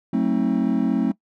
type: chord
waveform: triangle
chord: F# diminished seventh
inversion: none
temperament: just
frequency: 185 / 222 / 266.4 / 319.7 Hz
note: F#3 / A3 / C4 / Eb4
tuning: 0 / +16 / +31 / +47 cents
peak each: -23 / -20 / -20 / -25 dBFS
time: 0.13-1.12 s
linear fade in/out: 5 ms
effects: noise-tail reverb RT60 0.1 s tail -20 dB re dry